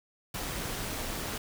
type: noise with amplitude modulation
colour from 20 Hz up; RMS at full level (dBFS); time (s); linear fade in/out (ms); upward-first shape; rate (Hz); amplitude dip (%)
pink; -34; 0.34-1.38; 5; sine; 203; 35
effects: none